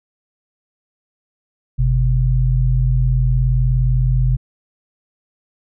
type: tone pair together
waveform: sine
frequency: 48.36 / 127.8 Hz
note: G1 / C3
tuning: -23 / -40 cents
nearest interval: octave + perfect fourth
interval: 1683 cents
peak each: -15 dBFS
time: 1.78-4.37 s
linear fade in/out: 20 ms
effects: none